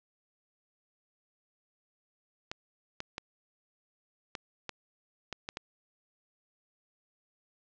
clicks, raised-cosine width 0.2 ms, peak -19 dBFS, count 8, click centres 2.515 / 3.004 / 3.181 / 4.352 / 4.693 / 5.327 / 5.489 / 5.571 s, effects low-pass 6000 Hz 12 dB/octave

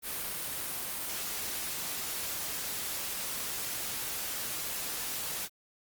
white noise, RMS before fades -36 dBFS, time 0.02-5.49 s, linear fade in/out 50 ms, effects Opus 32 kbps

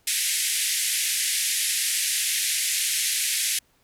white band-pass noise, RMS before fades -25 dBFS, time 0.07-3.59 s, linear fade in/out 5 ms, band 1800 to 12000 Hz, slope 48 dB/octave, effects pink hiss -64 dBFS RMS until 3.83 s

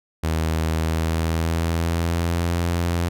sawtooth tone with pitch glide, 80.1 to 85.85 Hz, E2 to F2, -49 to -29 cents, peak -16 dBFS, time 0.23-3.09 s, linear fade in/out 10 ms, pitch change +120 cents, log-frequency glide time 0.8-2.57 s, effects none

